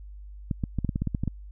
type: clicks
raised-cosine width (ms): 5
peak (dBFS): -14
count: 11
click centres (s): 0.512 / 0.638 / 0.787 / 0.847 / 0.892 / 0.959 / 1.02 / 1.073 / 1.148 / 1.236 / 1.277
effects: added 50 Hz sine -40 dBFS peak until 1.51 s